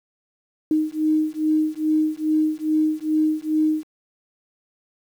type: beating tone pair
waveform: sine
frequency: 309 / 311.4 Hz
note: D#4 / D#4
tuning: -12 / +2 cents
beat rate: 2.4 Hz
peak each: -21 dBFS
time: 0.71-3.84 s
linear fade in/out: 2 ms
effects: 8-bit